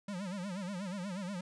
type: tone with vibrato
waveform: square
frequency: 189.9 Hz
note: F#3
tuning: 45 cents sharp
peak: -38 dBFS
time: 0.08-1.41 s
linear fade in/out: 5 ms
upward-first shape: sine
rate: 8.3 Hz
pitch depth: 150 cents each way
effects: resampled to 22050 Hz